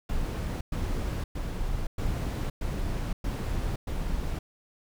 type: noise bursts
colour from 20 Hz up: brown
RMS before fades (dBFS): -30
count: 7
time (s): 0.09-4.39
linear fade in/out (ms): 5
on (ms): 520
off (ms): 110
effects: none